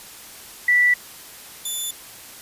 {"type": "tone pair in turn", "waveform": ["sine", "10% pulse"], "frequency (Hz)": [1964, 3507], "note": ["B6", "A7"], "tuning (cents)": [-10, -6], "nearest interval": "minor seventh", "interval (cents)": 1004, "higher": "second", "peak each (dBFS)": [-13, -17], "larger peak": "first", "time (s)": [[0.68, 0.94], [1.65, 1.91]], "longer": "neither", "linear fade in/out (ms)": 5, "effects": ["white hiss -41 dBFS RMS until 2.41 s", "resampled to 32000 Hz"]}